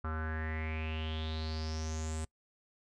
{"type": "tone with low-pass filter sweep", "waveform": "square", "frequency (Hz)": 79, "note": "D#2", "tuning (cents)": 27, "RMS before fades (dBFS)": -37, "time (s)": [0.04, 2.25], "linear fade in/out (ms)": 5, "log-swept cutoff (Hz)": [1300, 8300], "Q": 7.5, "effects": ["noise-tail reverb RT60 0.1 s tail -24 dB re dry"]}